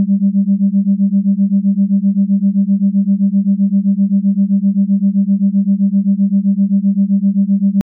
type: beating tone pair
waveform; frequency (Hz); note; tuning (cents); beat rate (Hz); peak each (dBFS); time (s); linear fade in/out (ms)
sine; 193.8 / 201.5; G3 / G3; -20 / +48; 7.7; -12; 0-7.81; 0
effects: tanh soft clip ceiling -2 dBFS